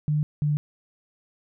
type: tone pair in turn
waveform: sine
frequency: 150.1 / 148.38 Hz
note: D3 / D3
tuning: +38 / +18 cents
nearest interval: unison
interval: 20 cents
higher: first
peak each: -20 dBFS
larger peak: neither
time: 0.08-0.23 / 0.42-0.57 s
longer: neither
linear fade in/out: 0 ms
effects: none